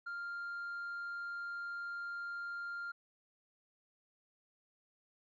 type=tone with tanh clipping; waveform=sine; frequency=1396.9 Hz; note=F6; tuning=in tune; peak=-40 dBFS; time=0.06-2.92 s; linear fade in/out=10 ms; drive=1 dB; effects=none